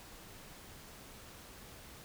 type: silence
effects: pink hiss -53 dBFS RMS until 2.04 s